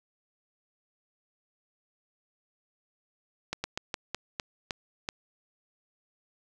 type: slowing click train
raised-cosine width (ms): 0.2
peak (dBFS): -14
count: 8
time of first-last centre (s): 3.53-5.089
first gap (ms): 110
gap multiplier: 1.23
effects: none